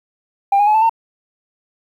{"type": "tone with pitch steps", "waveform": "sine", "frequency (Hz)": [796, 822.6, 850.2, 878.6, 908], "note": ["G5", "G#5", "G#5", "A5", "A#5"], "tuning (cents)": [26, -17, 40, -3, -46], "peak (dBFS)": -8, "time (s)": [0.52, 0.895], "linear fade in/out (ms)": 5, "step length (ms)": 75, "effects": ["tanh soft clip ceiling -8 dBFS", "8-bit"]}